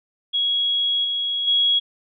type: tone with level steps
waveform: sine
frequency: 3322 Hz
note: G#7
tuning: in tune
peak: -18 / -21 / -15 dBFS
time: 0.33-1.8 s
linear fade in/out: 20 ms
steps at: 1.04 / 1.47 s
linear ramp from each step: 10 ms
effects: none